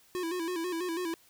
square tone with vibrato, 345.8 Hz, F4, 17 cents flat, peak -32 dBFS, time 0.15-1.14 s, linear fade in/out 0 ms, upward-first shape square, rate 6.1 Hz, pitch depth 83 cents each way, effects white hiss -62 dBFS RMS until 1.29 s

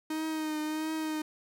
45% pulse tone with vibrato, 311.1 Hz, D#4, in tune, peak -31 dBFS, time 0.1-1.22 s, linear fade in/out 5 ms, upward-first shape triangle, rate 1.5 Hz, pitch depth 35 cents each way, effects none

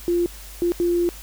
sine tone bursts at uneven times, 347.2 Hz, F4, 10 cents flat, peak -17 dBFS, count 3, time 0.08-0.26 / 0.62-0.72 / 0.8-1.09 s, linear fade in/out 0 ms, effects added 50 Hz sine -39 dBFS peak until 1.22 s + white hiss -42 dBFS RMS until 1.22 s

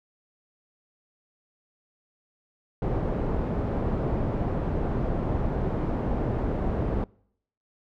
pink low-pass noise, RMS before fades -27 dBFS, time 2.82-7.04 s, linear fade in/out 2 ms, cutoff 640 Hz, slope 12 dB/octave, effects noise-tail reverb RT60 0.7 s tail -26 dB re dry

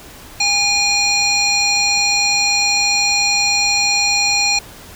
harmonic tone with a mistuned harmonic, 815 Hz, G#5, 33 cents flat, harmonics 1 / 3 / 5 / 7 / 9, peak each -23 / -17 / -17 / -22 / -23 dBFS, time 0.4-4.59 s, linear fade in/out 5 ms, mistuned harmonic 5, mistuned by +56 cents, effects pink hiss -38 dBFS RMS until 4.95 s

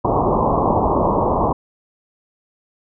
white low-pass noise, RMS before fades -17 dBFS, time 0.04-1.53 s, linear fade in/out 10 ms, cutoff 1100 Hz, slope 96 dB/octave, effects none

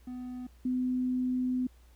triangle / sine tone pair in turn, 250 / 253.1 Hz, B3 / B3, +21 / +43 cents, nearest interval unison, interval 22 cents, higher second, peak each -35 / -27 dBFS, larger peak second, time 0.07-0.47 / 0.65-1.67 s, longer second, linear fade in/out 5 ms, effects added 60 Hz sine -55 dBFS peak until 1.95 s + pink hiss -66 dBFS RMS until 1.95 s

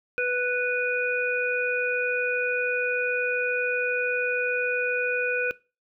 harmonic tone, 493.9 Hz, B4, in tune, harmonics 1 / 3 / 5, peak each -27 / -27 / -27 dBFS, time 0.18-5.51 s, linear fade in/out 0 ms, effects noise-tail reverb RT60 0.3 s tail -21 dB re dry

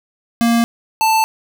square tone pair in turn, 233.1 / 883.6 Hz, A#3 / A5, 0 / +7 cents, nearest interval octave + major seventh, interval 2307 cents, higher second, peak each -12 dBFS, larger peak neither, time 0.41-0.64 / 1.01-1.24 s, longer neither, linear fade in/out 0 ms, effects none

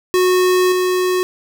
square tone with level steps, 366.2 Hz, F#4, 18 cents flat, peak -12 / -15 dBFS, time 0.14-1.23 s, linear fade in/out 0 ms, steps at 0.72 s, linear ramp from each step 2 ms, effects none

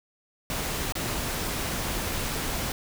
pink noise with dropouts, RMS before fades -30 dBFS, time 0.5-2.72 s, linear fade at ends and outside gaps 1 ms, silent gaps 0.923-0.953 s, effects none

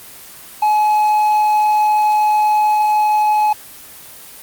triangle tone, 848 Hz, G#5, 36 cents sharp, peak -9 dBFS, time 0.62-3.53 s, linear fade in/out 5 ms, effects white hiss -37 dBFS RMS until 4.42 s + Opus 24 kbps

